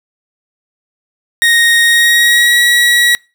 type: tone with pitch glide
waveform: 30% pulse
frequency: 1864.7 to 1920.4 Hz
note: A#6 to B6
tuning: 0 to -49 cents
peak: -4 dBFS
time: 1.42-3.15 s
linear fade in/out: 0 ms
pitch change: +51 cents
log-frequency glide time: 1.85-2.6 s
effects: noise-tail reverb RT60 0.3 s tail -26 dB re dry